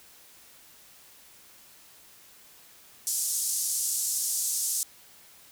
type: band-pass noise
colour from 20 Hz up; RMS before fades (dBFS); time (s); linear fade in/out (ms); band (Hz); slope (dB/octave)
pink; -29; 3.07-4.83; 0; 6300 to 12000; 24
effects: white hiss -54 dBFS RMS until 5.51 s